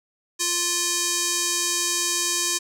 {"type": "tone with band-pass filter", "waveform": "square", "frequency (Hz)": 349.2, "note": "F4", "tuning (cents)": 0, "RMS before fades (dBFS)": -24, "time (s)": [0.39, 2.59], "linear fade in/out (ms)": 20, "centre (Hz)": 6900, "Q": 1.8, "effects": []}